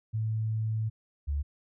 sine tone pair in turn, 110 / 71.84 Hz, A2 / D2, 0 / -38 cents, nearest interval perfect fifth, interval 738 cents, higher first, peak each -27 dBFS, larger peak neither, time 0.13-0.9 / 1.27-1.43 s, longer first, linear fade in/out 20 ms, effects none

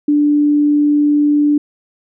sine tone, 293.9 Hz, D4, 1 cent sharp, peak -9 dBFS, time 0.08-1.58 s, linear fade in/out 5 ms, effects none

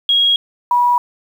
sine tone pair in turn, 3293 / 971.1 Hz, G#7 / B5, -15 / -29 cents, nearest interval octave + major sixth, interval 2114 cents, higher first, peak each -10 dBFS, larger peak neither, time 0.09-0.36 / 0.71-0.98 s, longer neither, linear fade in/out 2 ms, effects 7-bit

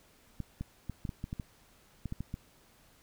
clicks, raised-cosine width 5 ms, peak -24 dBFS, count 12, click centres 0.403 / 0.61 / 0.897 / 1.052 / 1.092 / 1.241 / 1.329 / 1.398 / 2.057 / 2.124 / 2.206 / 2.341 s, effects pink hiss -63 dBFS RMS until 3.02 s

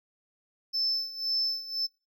triangle tone with tremolo, 5274 Hz, E8, in tune, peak -22 dBFS, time 0.73-1.87 s, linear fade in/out 20 ms, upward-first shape sine, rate 1.9 Hz, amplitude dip 85%, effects noise-tail reverb RT60 0.3 s tail -25 dB re dry + tanh soft clip ceiling -22 dBFS

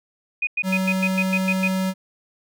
sine tone bursts, 2475 Hz, D#7, 10 cents flat, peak -19 dBFS, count 9, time 0.42-1.679 s, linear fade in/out 5 ms, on 51 ms, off 100 ms
square tone, 188.5 Hz, F#3, 32 cents sharp, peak -21 dBFS, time 0.63-1.94 s, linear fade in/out 50 ms
effects none

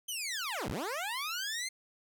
15% pulse linear two-way sweep, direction down then up, 3147 to 38.85 to 2121 Hz, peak -28 dBFS, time 0.08-1.69 s, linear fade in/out 10 ms, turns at 0.69 s, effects none

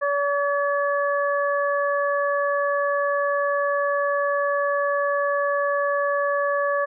harmonic tone, 570 Hz, C#5, 48 cents sharp, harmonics 1 / 2 / 3, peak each -22 / -25 / -27 dBFS, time 0.01-6.86 s, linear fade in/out 20 ms, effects none

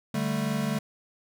square chord, D suspended fourth, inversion none, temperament equal, 146.83 / 196 / 220 Hz, D3 / G3 / A3, 0 / 0 / 0 cents, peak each -32 / -32 / -30 dBFS, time 0.14-0.79 s, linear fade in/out 5 ms, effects none

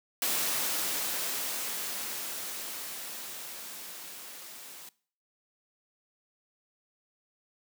white noise with level ramp, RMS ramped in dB -29 to -47 dBFS, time 0.22-4.89 s, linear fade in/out 2 ms, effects noise-tail reverb RT60 0.5 s tail -22 dB re dry + high-pass 200 Hz 12 dB/octave

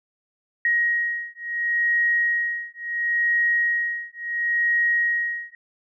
sine beating tone pair, 1887 / 1887.72 Hz, A#6 / A#6, +21 / +21 cents, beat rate 0.72 Hz, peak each -23 dBFS, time 0.65-5.55 s, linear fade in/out 2 ms, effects none

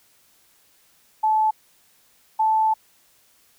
sine tone pair in turn, 868 / 876.1 Hz, A5 / A5, -24 / -8 cents, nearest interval unison, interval 16 cents, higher second, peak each -16 dBFS, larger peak neither, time 1.23-1.51 / 2.39-2.74 s, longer second, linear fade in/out 10 ms, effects white hiss -59 dBFS RMS until 3.58 s

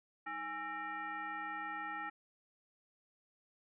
sine tone with frequency modulation, 1337 Hz, E6, 24 cents sharp, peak -39 dBFS, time 0.26-2.1 s, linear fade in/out 10 ms, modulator 511 Hz, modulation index 1.4, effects none

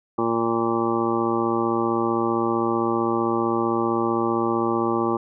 harmonic tone, 115.5 Hz, A#2, 16 cents flat, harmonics 1 / 2 / 3 / 4 / 5 / 7 / 8 / 9 / 10, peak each -35 / -27 / -23 / -30 / -33 / -29 / -33 / -32 / -28 dBFS, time 0.18-5.17 s, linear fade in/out 5 ms, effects none

